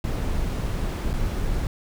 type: noise with dropouts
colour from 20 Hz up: brown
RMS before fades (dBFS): -25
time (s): 0.04-1.67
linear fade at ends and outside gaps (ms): 2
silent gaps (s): 1.132-1.137
effects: none